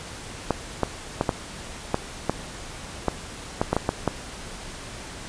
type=clicks; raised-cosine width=1 ms; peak=-6 dBFS; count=12; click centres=0.507 / 0.833 / 1.211 / 1.292 / 1.944 / 2.296 / 3.083 / 3.615 / 3.73 / 3.766 / 3.891 / 4.077 s; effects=pink hiss -38 dBFS RMS until 5.28 s + resampled to 22050 Hz

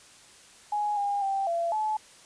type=tone with pitch steps; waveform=sine; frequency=833 / 809 / 783 / 679 / 861 Hz; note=G#5 / G#5 / G5 / F5 / A5; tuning=+5 / -46 / -2 / -49 / -38 cents; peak=-25 dBFS; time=0.72-1.97 s; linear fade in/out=5 ms; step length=250 ms; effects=white hiss -53 dBFS RMS until 2.25 s + resampled to 22050 Hz

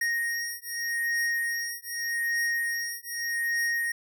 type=beating tone pair; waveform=square; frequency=1866 / 1866.83 Hz; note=A#6 / A#6; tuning=+1 / +2 cents; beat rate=0.83 Hz; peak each=-31 dBFS; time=0.01-3.92 s; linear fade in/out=5 ms; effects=none

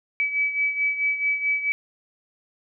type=beating tone pair; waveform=sine; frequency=2289 / 2293.6 Hz; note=D7 / D7; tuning=-45 / -42 cents; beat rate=4.6 Hz; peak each=-22 / -28 dBFS; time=0.2-1.72 s; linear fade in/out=0 ms; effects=none

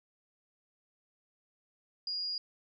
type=tone; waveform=sine; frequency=4858 Hz; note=D#8; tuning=42 cents flat; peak=-33 dBFS; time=2.07-2.38 s; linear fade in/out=2 ms; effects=none

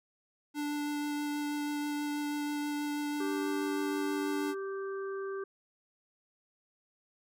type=tone with vibrato; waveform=square; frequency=293.7 Hz; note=D4; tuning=in tune; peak=-33 dBFS; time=0.54-4.55 s; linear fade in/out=50 ms; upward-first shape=triangle; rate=6.2 Hz; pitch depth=9 cents each way
type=harmonic tone; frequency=390 Hz; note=G4; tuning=9 cents flat; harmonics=1 / 3 / 4; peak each=-35 / -45 / -47 dBFS; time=3.2-5.44 s; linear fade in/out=5 ms
effects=none

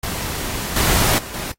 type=noise with level steps; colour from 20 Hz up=pink; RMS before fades=-25 / -17 / -33 / -28 dBFS; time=0.03-1.52 s; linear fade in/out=5 ms; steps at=0.76 / 1.18 / 1.34 s; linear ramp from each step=2 ms; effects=noise-tail reverb RT60 0.1 s tail -20 dB re dry + AAC 48 kbps

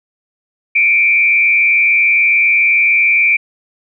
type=tone with frequency modulation; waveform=sine; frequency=2349 Hz; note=D7; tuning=in tune; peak=-8 dBFS; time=0.75-3.37 s; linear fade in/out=10 ms; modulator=111 Hz; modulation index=0.8; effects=none

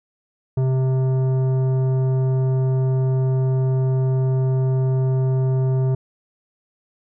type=tone with tanh clipping; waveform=sine; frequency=130.81 Hz; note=C3; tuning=in tune; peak=-18 dBFS; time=0.57-5.95 s; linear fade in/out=5 ms; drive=12 dB; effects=none

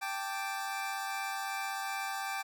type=chord; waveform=25% pulse; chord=G suspended second; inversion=none; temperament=equal; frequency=784 / 880 / 1174.7 Hz; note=G5 / A5 / D6; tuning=0 / 0 / 0 cents; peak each=-33 / -39 / -37 dBFS; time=0.01-2.43 s; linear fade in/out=20 ms; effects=none

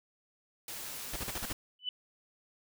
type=noise; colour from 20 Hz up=white; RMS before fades=-42 dBFS; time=0.68-1.53 s; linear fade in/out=2 ms
type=noise bursts; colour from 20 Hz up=pink; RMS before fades=-37 dBFS; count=6; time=1.13-1.529 s; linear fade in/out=5 ms; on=34 ms; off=39 ms
type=tone with exponential growth; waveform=sine; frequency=2990 Hz; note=F#7; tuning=17 cents sharp; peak=-28 dBFS; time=1.79-1.89 s; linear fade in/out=2 ms; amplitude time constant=21 ms
effects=none

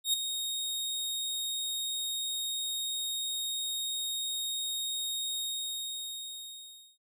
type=tone with ADSR envelope; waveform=sawtooth; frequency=3729 Hz; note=A#7; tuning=in tune; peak=-20 dBFS; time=0.04-6.98 s; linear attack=95 ms; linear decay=7 ms; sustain=-9 dB; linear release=1600 ms; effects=none

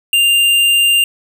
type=tone with hard clipping; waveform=triangle; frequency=2794 Hz; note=F7; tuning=in tune; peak=-10 dBFS; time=0.13-1.04 s; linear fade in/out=2 ms; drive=16 dB; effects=none

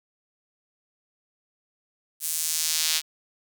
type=tone with high-pass filter sweep; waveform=sawtooth; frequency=160 Hz; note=D#3; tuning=49 cents sharp; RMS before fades=-26 dBFS; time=2.2-3.02 s; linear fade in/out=50 ms; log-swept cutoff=9700 to 3700 Hz; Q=1.1; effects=none

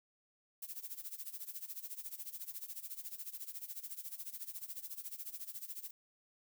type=noise with tremolo; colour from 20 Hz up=violet; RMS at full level=-43 dBFS; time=0.62-5.91 s; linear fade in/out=5 ms; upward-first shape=sine; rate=14 Hz; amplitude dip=85%; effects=none

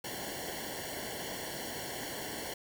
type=noise with comb filter; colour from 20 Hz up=pink; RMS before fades=-40 dBFS; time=0.04-2.54 s; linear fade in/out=5 ms; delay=0.8 ms; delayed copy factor=-1; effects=none

